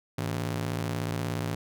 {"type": "ring-modulated tone", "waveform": "sawtooth", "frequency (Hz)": 130.81, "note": "C3", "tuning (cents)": 0, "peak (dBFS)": -22, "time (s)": [0.18, 1.55], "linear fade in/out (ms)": 2, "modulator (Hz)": 28.3, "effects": []}